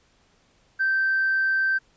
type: tone with hard clipping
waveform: sine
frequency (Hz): 1558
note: G6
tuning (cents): -11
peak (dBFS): -20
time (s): 0.79-1.79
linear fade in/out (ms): 20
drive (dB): 1
effects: pink hiss -62 dBFS RMS until 1.96 s + resampled to 16000 Hz